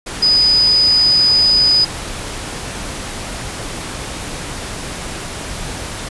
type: tone in noise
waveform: sine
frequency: 4978 Hz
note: D#8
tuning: in tune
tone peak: -9 dBFS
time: 0.22-1.85 s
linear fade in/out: 10 ms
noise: pink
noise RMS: -26 dBFS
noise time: 0.06-6.09 s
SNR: +14 dB
effects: resampled to 24000 Hz